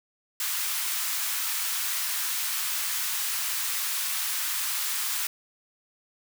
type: high-pass noise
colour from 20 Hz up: white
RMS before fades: -29 dBFS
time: 0.4-5.27 s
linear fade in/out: 2 ms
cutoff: 990 Hz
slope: 24 dB/octave
effects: none